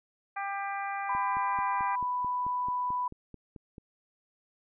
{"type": "harmonic tone", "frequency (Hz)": 397.2, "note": "G4", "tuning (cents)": 23, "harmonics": [2, 3, 4, 5, 6], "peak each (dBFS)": [-34, -38, -40, -42, -44], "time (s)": [0.36, 1.96], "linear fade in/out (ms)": 10}
{"type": "tone with pitch glide", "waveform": "sine", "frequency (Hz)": [1003, 991.5], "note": ["B5", "B5"], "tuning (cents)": [26, 7], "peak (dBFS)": -28, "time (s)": [1.09, 3.08], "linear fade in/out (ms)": 5, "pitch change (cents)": -19, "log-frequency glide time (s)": [1.6, 1.92]}
{"type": "click train", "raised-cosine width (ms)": 3, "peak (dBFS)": -32, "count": 13, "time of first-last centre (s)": [1.15, 3.782], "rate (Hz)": 4.56}
{"effects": []}